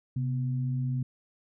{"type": "tone pair together", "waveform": "sine", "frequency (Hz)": [130.47, 246.3], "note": ["C3", "B3"], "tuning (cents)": [-5, -5], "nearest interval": "major seventh", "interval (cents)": 1100, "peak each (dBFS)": [-27, -37], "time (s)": [0.16, 1.03], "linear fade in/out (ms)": 5, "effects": []}